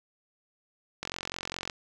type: click train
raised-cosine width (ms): 0.2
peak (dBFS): -16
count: 31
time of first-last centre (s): 1.03-1.698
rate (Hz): 44.9
effects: none